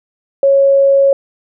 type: tone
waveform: sine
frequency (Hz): 551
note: C#5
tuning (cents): -11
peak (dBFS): -6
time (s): 0.43-1.13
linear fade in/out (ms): 2
effects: none